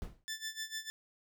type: noise with exponential decay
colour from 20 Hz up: brown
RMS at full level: -37 dBFS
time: 0.02-0.24 s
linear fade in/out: 0 ms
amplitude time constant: 47 ms
type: tone with tremolo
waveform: 15% pulse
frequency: 1760 Hz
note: A6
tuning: in tune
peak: -30 dBFS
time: 0.28-0.9 s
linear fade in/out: 0 ms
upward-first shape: sine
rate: 6.7 Hz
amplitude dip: 85%
effects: none